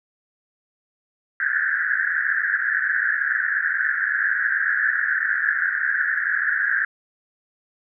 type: band-pass noise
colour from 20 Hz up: pink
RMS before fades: -22 dBFS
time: 1.4-6.85 s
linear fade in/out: 2 ms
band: 1500 to 1800 Hz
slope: 96 dB/octave
effects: none